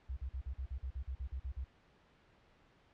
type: tone bursts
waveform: sine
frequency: 65 Hz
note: C2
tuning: 11 cents flat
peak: -37 dBFS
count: 13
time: 0.09-1.645 s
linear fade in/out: 10 ms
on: 79 ms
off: 44 ms
effects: pink hiss -67 dBFS RMS until 2.93 s + low-pass 3000 Hz 12 dB/octave